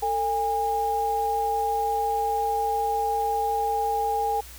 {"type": "tone pair together", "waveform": "sine", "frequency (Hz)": [448.6, 814.2], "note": ["A4", "G#5"], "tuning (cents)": [34, -35], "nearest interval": "minor seventh", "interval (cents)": 1031, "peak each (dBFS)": [-29, -23], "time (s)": [0.02, 4.41], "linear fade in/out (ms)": 10, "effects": ["added 60 Hz sine -44 dBFS peak until 4.58 s", "white hiss -45 dBFS RMS until 4.58 s"]}